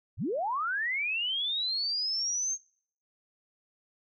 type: linear sweep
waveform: sine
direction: up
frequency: 56 to 6460 Hz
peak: -28 dBFS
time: 0.17-2.58 s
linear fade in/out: 50 ms
effects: noise-tail reverb RT60 0.6 s tail -26 dB re dry